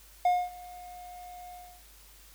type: tone with ADSR envelope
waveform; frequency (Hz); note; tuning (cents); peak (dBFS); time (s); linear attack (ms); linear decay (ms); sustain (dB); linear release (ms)
triangle; 717; F5; +45; -18; 0.25-1.83; 4; 240; -23; 300
effects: added 50 Hz sine -56 dBFS peak until 2.34 s + white hiss -56 dBFS RMS until 2.34 s